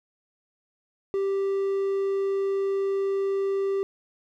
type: tone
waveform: triangle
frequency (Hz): 392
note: G4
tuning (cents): 0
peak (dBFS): -21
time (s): 1.14-3.83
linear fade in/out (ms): 0
effects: none